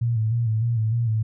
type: tone with vibrato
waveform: sine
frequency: 113.7 Hz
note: A#2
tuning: 43 cents flat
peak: -19 dBFS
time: 0.01-1.23 s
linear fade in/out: 10 ms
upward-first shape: square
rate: 3.3 Hz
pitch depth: 59 cents each way
effects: none